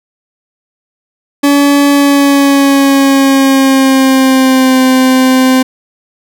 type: tone with pitch glide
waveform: 40% pulse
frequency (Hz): 284.2 to 259.1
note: C#4 to C4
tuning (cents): +43 to -17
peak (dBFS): -4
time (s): 1.43-5.63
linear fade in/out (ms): 10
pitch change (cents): -160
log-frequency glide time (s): 1.9-4.81
effects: none